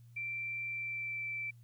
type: tone with pitch glide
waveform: sine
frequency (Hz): 2349 to 2331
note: D7 to D7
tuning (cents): 0 to -14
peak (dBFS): -36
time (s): 0.16-1.51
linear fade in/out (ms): 10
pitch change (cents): -14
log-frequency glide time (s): 0.67-1.25
effects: added 118 Hz sine -54 dBFS peak until 1.63 s + white hiss -75 dBFS RMS until 1.63 s